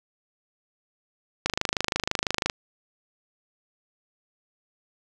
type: click train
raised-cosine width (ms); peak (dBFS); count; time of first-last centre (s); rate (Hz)
0.2; -6; 28; 1.46-2.498; 26
effects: 7-bit